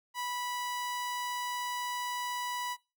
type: tone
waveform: sawtooth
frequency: 983 Hz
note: B5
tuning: 8 cents flat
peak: -30 dBFS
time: 0.14-2.77 s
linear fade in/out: 50 ms
effects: noise-tail reverb RT60 0.3 s tail -22 dB re dry